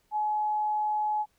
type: tone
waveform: sine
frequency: 848 Hz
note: G#5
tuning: 36 cents sharp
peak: -25 dBFS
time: 0.11-1.26 s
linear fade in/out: 50 ms
effects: pink hiss -70 dBFS RMS until 1.38 s